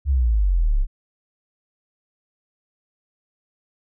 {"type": "exponential sweep", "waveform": "sine", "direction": "down", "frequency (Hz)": [73, 31.5], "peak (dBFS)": -15, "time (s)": [0.05, 0.87], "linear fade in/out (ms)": 50, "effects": []}